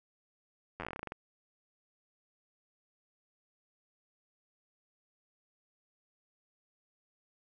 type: slowing click train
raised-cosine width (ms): 0.5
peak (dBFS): -24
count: 14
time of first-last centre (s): 0.8-1.121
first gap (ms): 10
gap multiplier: 1.14
effects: none